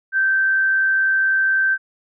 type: tone with amplitude modulation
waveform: sine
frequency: 1556 Hz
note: G6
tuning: 13 cents flat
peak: -13 dBFS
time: 0.12-1.78 s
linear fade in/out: 50 ms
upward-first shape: sine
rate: 100 Hz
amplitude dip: 30%
effects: none